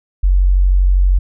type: tone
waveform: sine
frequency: 46.25 Hz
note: F#1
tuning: in tune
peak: -8 dBFS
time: 0.23-1.19 s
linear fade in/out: 10 ms
effects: none